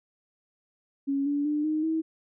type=tone with pitch steps; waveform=sine; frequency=277.2 / 287.5 / 298.1 / 309.2 / 320.6 Hz; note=C#4 / D4 / D4 / D#4 / E4; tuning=0 / -37 / +26 / -11 / -48 cents; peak=-24 dBFS; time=1.07-2.02 s; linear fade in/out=20 ms; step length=190 ms; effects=none